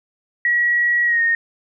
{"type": "tone with pitch glide", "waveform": "sine", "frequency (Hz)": [1918, 1849.5], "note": ["A#6", "A#6"], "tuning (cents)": [49, -14], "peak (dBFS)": -14, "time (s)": [0.45, 1.35], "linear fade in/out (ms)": 2, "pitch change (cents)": -63, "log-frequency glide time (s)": [1.05, 1.21], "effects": []}